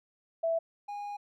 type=tone pair in turn; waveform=sine / triangle; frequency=660 / 819.6 Hz; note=E5 / G#5; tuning=+2 / -23 cents; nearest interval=major third; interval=375 cents; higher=second; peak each=-26 / -34 dBFS; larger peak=first; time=0.43-0.59 / 0.88-1.17 s; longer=second; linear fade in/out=10 ms; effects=none